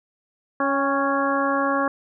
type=harmonic tone with a mistuned harmonic; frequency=277.2 Hz; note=C#4; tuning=in tune; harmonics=1 / 2 / 3 / 4 / 5 / 6; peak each=-25 / -25 / -29 / -24 / -29 / -29 dBFS; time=0.6-1.88 s; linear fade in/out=2 ms; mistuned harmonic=3; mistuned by=-34 cents; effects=none